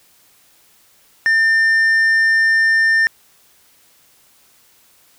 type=tone with tanh clipping; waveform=triangle; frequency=1800 Hz; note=A6; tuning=39 cents sharp; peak=-12 dBFS; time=1.26-3.07 s; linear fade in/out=0 ms; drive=9 dB; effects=white hiss -53 dBFS RMS until 5.18 s